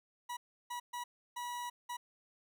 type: tone bursts at uneven times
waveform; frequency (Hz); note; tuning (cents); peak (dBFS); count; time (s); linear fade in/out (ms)
40% pulse; 970; B5; -31; -38; 5; 0.29-0.37 / 0.7-0.8 / 0.93-1.04 / 1.36-1.7 / 1.89-1.97; 10
effects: none